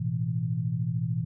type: chord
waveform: sine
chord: A suspended second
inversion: none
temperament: equal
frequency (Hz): 110 / 123.47 / 164.81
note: A2 / B2 / E3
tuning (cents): 0 / 0 / 0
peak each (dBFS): -32 / -29 / -30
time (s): 0-1.25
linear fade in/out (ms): 10
effects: none